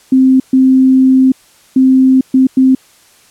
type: tone bursts at uneven times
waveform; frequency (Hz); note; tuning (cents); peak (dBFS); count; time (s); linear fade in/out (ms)
sine; 261.6; C4; 0; -4; 5; 0.12-0.4 / 0.53-1.32 / 1.76-2.21 / 2.34-2.47 / 2.57-2.75; 5
effects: white hiss -46 dBFS RMS until 3.3 s + low-pass 11000 Hz 12 dB/octave